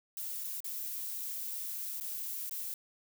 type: noise with dropouts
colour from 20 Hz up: violet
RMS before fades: -39 dBFS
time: 0.17-2.74 s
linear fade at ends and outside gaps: 1 ms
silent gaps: 0.438-0.442 / 0.604-0.644 / 2-2.009 / 2.495-2.51 s
effects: none